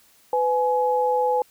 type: tone pair together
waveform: sine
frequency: 501 / 842.6 Hz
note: B4 / G#5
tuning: +25 / +25 cents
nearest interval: major sixth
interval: 900 cents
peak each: -21 dBFS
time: 0.33-1.42 s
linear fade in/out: 2 ms
effects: white hiss -57 dBFS RMS until 1.5 s